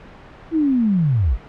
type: linear sweep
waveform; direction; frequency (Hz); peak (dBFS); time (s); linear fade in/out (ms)
sine; down; 334.5 to 43.29; -14; 0.51-1.38; 50
effects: pink hiss -41 dBFS RMS until 1.48 s + low-pass 2000 Hz 12 dB/octave